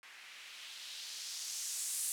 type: noise with low-pass filter sweep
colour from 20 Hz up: violet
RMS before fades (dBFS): -43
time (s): 0.03-2.12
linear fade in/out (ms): 0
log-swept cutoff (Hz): 1900 to 9600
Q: 1.6
effects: none